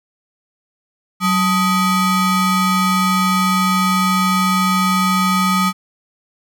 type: ring-modulated tone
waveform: square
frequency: 533 Hz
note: C5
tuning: 32 cents sharp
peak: -11 dBFS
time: 1.2-5.73 s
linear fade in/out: 50 ms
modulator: 720 Hz
effects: none